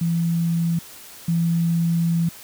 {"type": "tone pair in turn", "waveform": "sine", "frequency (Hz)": [167.8, 167.8], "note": ["E3", "E3"], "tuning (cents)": [31, 31], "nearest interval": "unison", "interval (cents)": 0, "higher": "neither", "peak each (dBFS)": [-18, -17], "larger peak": "second", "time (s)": [[0.01, 0.79], [1.28, 2.29]], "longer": "second", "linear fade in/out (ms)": 5, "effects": ["white hiss -42 dBFS RMS until 2.43 s"]}